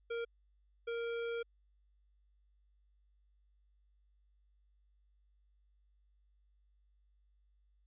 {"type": "tone bursts at uneven times", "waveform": "square", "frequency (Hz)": 466.2, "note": "A#4", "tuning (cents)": 0, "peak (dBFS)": -37, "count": 2, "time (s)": [[0.1, 0.25], [0.87, 1.43]], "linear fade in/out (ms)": 10, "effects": ["added 50 Hz sine -68 dBFS peak until 7.86 s", "resampled to 8000 Hz"]}